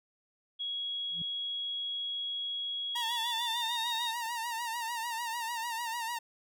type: tone with pitch glide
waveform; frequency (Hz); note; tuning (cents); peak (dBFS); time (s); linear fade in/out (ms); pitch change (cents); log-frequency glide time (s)
sine; 3322 to 3729; G#7 to A#7; 0 to 0; -33; 0.59-4.12; 20; +200; 2.99-3.85
type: tone with exponential growth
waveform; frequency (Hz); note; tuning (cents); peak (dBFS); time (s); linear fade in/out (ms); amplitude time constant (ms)
sine; 168.7; E3; +40; -37; 1.08-1.22; 2; 30
type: tone with vibrato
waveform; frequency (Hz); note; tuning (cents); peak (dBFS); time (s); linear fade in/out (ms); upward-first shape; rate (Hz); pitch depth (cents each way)
sawtooth; 930; A#5; -4; -30; 2.95-6.19; 10; sine; 6.7; 69
effects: none